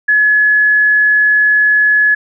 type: tone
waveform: sine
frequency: 1700 Hz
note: G#6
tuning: 40 cents sharp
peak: -7 dBFS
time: 0.08-2.15 s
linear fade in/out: 10 ms
effects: none